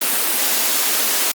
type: high-pass noise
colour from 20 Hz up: white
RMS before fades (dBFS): -18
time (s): 0.01-1.32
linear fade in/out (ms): 10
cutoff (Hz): 210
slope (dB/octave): 96
effects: Opus 32 kbps